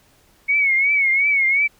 sine tone with vibrato, 2210 Hz, C#7, 6 cents flat, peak -14 dBFS, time 0.48-1.68 s, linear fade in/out 20 ms, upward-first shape triangle, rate 2.8 Hz, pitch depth 97 cents each way, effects pink hiss -56 dBFS RMS until 1.79 s

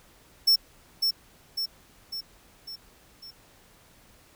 square tone with echo, 5400 Hz, E8, 41 cents sharp, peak -17 dBFS, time 0.47-0.56 s, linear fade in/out 10 ms, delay 550 ms, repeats 5, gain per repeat -5 dB, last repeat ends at 3.31 s, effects pink hiss -57 dBFS RMS until 4.35 s

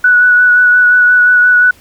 sine tone with vibrato, 1475 Hz, F#6, 6 cents flat, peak -4 dBFS, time 0.04-1.71 s, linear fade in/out 5 ms, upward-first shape sine, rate 5.7 Hz, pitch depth 16 cents each way, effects pink hiss -44 dBFS RMS until 1.8 s

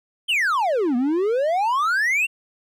triangle exponential two-way sweep, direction down then up, 3215 to 234.7 to 2797 Hz, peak -16 dBFS, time 0.28-2.27 s, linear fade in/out 20 ms, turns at 0.96 s, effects none

